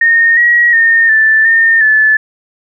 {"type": "tone with pitch steps", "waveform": "sine", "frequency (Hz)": [1841, 1906, 1830, 1762, 1820, 1738], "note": ["A#6", "A#6", "A#6", "A6", "A#6", "A6"], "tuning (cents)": [-22, 38, -32, 2, -42, -22], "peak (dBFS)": -5, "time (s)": [0.01, 2.17], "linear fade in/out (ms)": 5, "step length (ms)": 360, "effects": []}